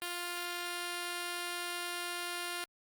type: tone pair together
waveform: 5% pulse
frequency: 350.5 / 1402 Hz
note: F4 / F6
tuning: +6 / +6 cents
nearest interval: 2 octaves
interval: 2400 cents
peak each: -26 / -34 dBFS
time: 0.02-2.64 s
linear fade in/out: 0 ms
effects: Opus 24 kbps